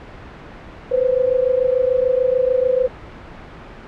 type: tone pair together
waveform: sine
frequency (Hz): 500.2 / 527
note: B4 / C5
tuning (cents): +22 / +12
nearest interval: minor second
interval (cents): 90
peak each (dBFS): -16 / -18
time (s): 0.91-2.88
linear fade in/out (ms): 10
effects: pink hiss -37 dBFS RMS until 3.87 s + low-pass 2000 Hz 12 dB/octave